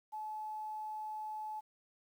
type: tone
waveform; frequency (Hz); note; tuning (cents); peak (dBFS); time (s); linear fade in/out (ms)
sine; 860; A5; -40; -39; 0.12-1.61; 20
effects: 11-bit